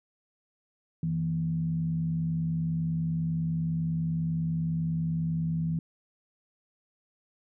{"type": "tone with frequency modulation", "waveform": "sine", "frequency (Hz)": 163, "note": "E3", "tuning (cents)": -19, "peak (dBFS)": -26, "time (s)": [1.03, 5.79], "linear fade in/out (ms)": 2, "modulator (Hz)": 70, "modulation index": 0.44, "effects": []}